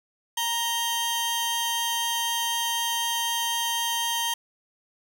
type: tone pair together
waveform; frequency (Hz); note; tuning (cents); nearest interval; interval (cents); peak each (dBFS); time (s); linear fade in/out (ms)
sawtooth; 934 / 3152; A#5 / G7; +3 / +9; octave + major sixth; 2106; -24; 0.37-4.34; 5
effects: none